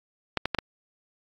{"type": "clicks", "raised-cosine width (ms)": 0.3, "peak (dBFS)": -9, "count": 4, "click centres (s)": [0.373, 0.456, 0.547, 0.587], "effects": ["AAC 48 kbps"]}